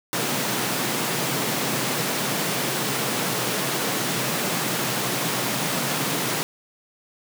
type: high-pass noise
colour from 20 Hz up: pink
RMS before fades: -25 dBFS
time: 0.13-6.43 s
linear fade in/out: 0 ms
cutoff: 120 Hz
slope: 96 dB/octave
effects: none